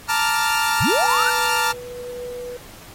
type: chord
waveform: sawtooth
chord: Bb major seventh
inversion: third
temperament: equal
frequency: 880 / 932.3 / 1174.7 / 1396.9 Hz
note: A5 / Bb5 / D6 / F6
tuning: 0 / 0 / 0 / 0 cents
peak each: -18 / -21 / -24 / -18 dBFS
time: 0.08-1.73 s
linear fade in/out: 20 ms
type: linear sweep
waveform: sine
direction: up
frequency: 61.74 to 1558 Hz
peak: -18 dBFS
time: 0.8-1.3 s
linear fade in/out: 10 ms
type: tone with tremolo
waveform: sine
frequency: 490.7 Hz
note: B4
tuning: 11 cents flat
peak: -28 dBFS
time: 1.02-2.57 s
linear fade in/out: 5 ms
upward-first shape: sine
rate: 0.97 Hz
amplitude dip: 35%
effects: pink hiss -43 dBFS RMS until 2.94 s + AAC 48 kbps